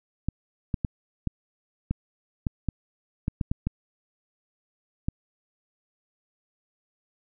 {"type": "clicks", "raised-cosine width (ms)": 5, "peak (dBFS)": -13, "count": 12, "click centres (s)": [0.286, 0.742, 0.848, 1.273, 1.91, 2.468, 2.687, 3.281, 3.412, 3.515, 3.67, 5.085], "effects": []}